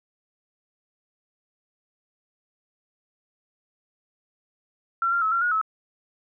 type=tone with pitch steps; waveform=sine; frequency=1360 / 1387 / 1294 / 1372 / 1445 / 1296 Hz; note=F6 / F6 / E6 / F6 / F#6 / E6; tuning=-46 / -12 / -32 / -31 / -41 / -30 cents; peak=-20 dBFS; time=5.02-5.614 s; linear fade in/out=2 ms; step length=99 ms; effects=none